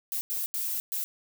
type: noise bursts at uneven times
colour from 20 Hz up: violet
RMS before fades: -31 dBFS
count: 4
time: 0.12-0.21 / 0.3-0.46 / 0.54-0.8 / 0.92-1.04 s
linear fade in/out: 0 ms
effects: none